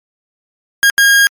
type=tone bursts at uneven times; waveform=40% pulse; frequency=1627 Hz; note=G#6; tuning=36 cents flat; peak=-5 dBFS; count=2; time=0.83-0.9 / 0.98-1.27 s; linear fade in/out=0 ms; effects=MP3 96 kbps